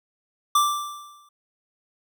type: tone with exponential decay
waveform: square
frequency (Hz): 1174.7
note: D6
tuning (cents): 0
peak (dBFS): -15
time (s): 0.55-1.29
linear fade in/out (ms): 5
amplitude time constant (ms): 160
effects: none